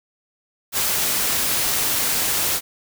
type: noise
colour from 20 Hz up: white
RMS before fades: -21 dBFS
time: 0.72-2.61 s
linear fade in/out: 50 ms
effects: none